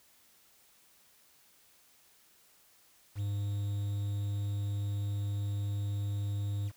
triangle tone with quantisation, 101.5 Hz, G#2, 39 cents flat, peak -29 dBFS, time 3.15-6.72 s, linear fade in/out 50 ms, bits 9, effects white hiss -64 dBFS RMS until 6.76 s

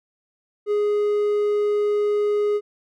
triangle tone, 415.3 Hz, G#4, in tune, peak -16 dBFS, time 0.66-2.61 s, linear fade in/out 50 ms, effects none

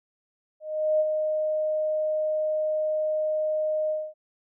sine tone with ADSR envelope, 618 Hz, D#5, 12 cents flat, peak -18 dBFS, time 0.6-4.14 s, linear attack 400 ms, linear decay 38 ms, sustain -5 dB, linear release 240 ms, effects none

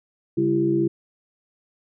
sine tone cluster, 139.4 / 201.2 / 336.3 / 392.2 Hz, C#3 / G3 / E4 / G4, +10 / +45 / +35 / +1 cents, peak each -27 / -28 / -19 / -28 dBFS, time 0.37-0.88 s, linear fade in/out 10 ms, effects none

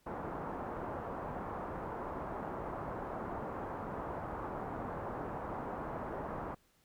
white low-pass noise, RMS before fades -41 dBFS, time 0.06-6.55 s, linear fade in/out 10 ms, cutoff 1100 Hz, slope 24 dB/octave, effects pink hiss -71 dBFS RMS until 6.84 s

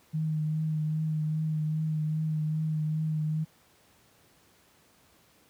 sine tone with vibrato, 155.56 Hz, D#3, in tune, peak -26 dBFS, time 0.13-3.45 s, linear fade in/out 20 ms, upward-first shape triangle, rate 2.5 Hz, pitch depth 25 cents each way, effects pink hiss -62 dBFS RMS until 5.49 s + high-pass 80 Hz 12 dB/octave

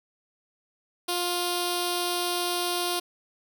5% pulse tone with notch filter, 352.5 Hz, F4, 16 cents sharp, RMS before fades -28 dBFS, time 1.08-3 s, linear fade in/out 10 ms, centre 1900 Hz, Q 0.76, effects none

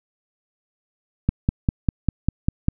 click train, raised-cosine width 5 ms, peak -5 dBFS, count 8, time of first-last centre 1.29-2.684 s, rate 5.02 Hz, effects none

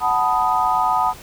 sine chord, B dominant seventh, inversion second, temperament equal, 740 / 880 / 987.8 / 1244.5 Hz, F#5 / A5 / B5 / D#6, 0 / 0 / 0 / 0 cents, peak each -21 dBFS, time 0-1.14 s, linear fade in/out 50 ms, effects pink hiss -40 dBFS RMS until 1.22 s

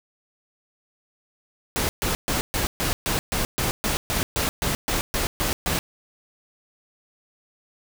pink noise bursts, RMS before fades -24 dBFS, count 16, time 1.76-5.79 s, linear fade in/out 0 ms, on 130 ms, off 130 ms, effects none

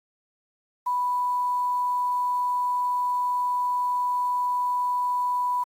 sine tone with quantisation, 987.8 Hz, B5, in tune, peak -22 dBFS, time 0.86-5.64 s, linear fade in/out 10 ms, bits 8, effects AAC 48 kbps

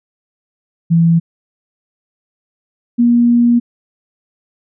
sine tone pair in turn, 166.8 / 238.3 Hz, E3 / A#3, +21 / +38 cents, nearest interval tritone, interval 617 cents, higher second, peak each -7 dBFS, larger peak neither, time 0.9-1.2 / 2.98-3.6 s, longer second, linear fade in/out 20 ms, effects none

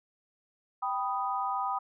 sine chord, G augmented, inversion none, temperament equal, 784 / 987.8 / 1244.5 Hz, G5 / B5 / D#6, 0 / 0 / 0 cents, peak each -33 dBFS, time 0.82-1.79 s, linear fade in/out 10 ms, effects none

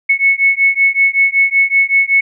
sine beating tone pair, 2200 / 2205.3 Hz, C#7 / C#7, -14 / -10 cents, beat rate 5.3 Hz, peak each -12 dBFS, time 0.09-2.21 s, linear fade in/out 10 ms, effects none

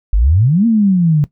sine exponential two-way sweep, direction up then down, 44.88 to 236.3 to 143.4 Hz, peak -8 dBFS, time 0.13-1.24 s, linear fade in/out 0 ms, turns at 0.66 s, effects noise-tail reverb RT60 0.1 s tail -17 dB re dry

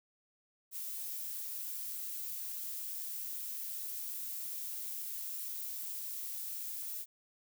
violet noise, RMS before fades -41 dBFS, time 0.71-7.06 s, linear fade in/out 50 ms, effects none

